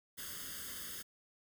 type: noise with comb filter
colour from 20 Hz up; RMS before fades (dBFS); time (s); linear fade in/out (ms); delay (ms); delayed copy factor
white; -45; 0.17-1.03; 20; 0.61; +1
effects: none